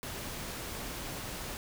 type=noise; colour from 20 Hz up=pink; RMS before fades=-40 dBFS; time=0.03-1.57 s; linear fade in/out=0 ms; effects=none